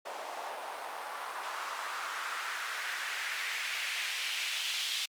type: noise with band-pass filter sweep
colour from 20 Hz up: white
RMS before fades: -37 dBFS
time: 0.05-5.06 s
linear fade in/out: 10 ms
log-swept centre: 650 to 3300 Hz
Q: 2
effects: high-pass 400 Hz 12 dB/octave + Opus 48 kbps